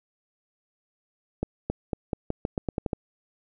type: accelerating click train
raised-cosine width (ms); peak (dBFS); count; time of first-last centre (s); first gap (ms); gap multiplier
2; -13; 11; 1.43-2.932; 270; 0.86
effects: none